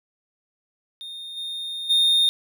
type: tone with level steps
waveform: triangle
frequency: 3665 Hz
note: A#7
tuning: 30 cents flat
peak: -32 / -27 / -14 dBFS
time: 1.01-2.29 s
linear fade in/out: 0 ms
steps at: 1.36 / 1.89 s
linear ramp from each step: 20 ms
effects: none